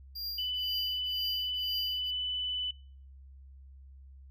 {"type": "tone with tremolo", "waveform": "square", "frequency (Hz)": 4780, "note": "D8", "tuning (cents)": 30, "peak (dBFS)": -34, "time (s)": [0.15, 2.11], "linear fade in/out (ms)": 10, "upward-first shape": "triangle", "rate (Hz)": 2, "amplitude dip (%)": 100}
{"type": "tone", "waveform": "sine", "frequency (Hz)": 2993, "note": "F#7", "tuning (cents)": 19, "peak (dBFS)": -31, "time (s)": [0.38, 2.71], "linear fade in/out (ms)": 5}
{"effects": ["noise-tail reverb RT60 0.5 s tail -24 dB re dry", "added 67 Hz sine -49 dBFS peak until 4.3 s"]}